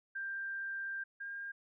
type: tone pair in turn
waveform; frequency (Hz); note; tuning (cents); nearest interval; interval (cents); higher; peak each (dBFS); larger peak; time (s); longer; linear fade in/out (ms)
sine; 1584 / 1608; G6 / G6; +18 / +44; unison; 26; second; -37 / -40; first; 0.15-1.04 / 1.2-1.52; first; 10
effects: none

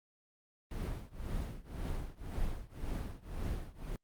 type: noise with tremolo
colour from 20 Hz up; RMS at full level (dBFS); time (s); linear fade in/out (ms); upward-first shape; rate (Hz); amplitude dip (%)
brown; -35; 0.71-3.96; 2; triangle; 1.9; 95
effects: Opus 32 kbps

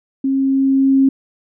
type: tone with level ramp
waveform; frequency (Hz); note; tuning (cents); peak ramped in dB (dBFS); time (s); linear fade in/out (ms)
sine; 269.6; C#4; -48; -14 to -8; 0.24-1.09; 5
effects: none

